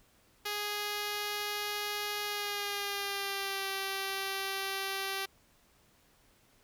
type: tone with pitch glide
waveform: 5% pulse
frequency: 414.5 to 389 Hz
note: G#4 to G4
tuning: -3 to -13 cents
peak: -22 dBFS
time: 0.45-5.26 s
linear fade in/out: 10 ms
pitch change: -110 cents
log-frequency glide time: 2.25-3.67 s
effects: pink hiss -66 dBFS RMS until 6.63 s